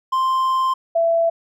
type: tone pair in turn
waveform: triangle / sine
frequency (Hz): 1046.5 / 667.6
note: C6 / E5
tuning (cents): 0 / +22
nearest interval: minor sixth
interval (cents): 778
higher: first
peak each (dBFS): -14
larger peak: neither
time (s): 0.12-0.74 / 0.95-1.3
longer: first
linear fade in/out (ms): 10
effects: none